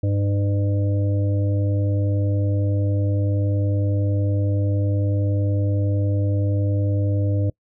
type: harmonic tone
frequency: 100.6 Hz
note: G2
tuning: 45 cents sharp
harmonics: 1 / 3 / 5 / 6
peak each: -18 / -28 / -32 / -34 dBFS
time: 0.03-7.5 s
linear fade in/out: 5 ms
effects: noise-tail reverb RT60 0.1 s tail -25 dB re dry